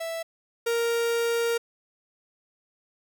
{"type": "tone pair in turn", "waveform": "45% pulse", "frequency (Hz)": [659.3, 466.2], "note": ["E5", "A#4"], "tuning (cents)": [0, 0], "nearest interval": "tritone", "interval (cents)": 600, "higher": "first", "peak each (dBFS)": [-30, -23], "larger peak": "second", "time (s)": [[0, 0.23], [0.66, 1.58]], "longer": "second", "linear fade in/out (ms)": 10, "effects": []}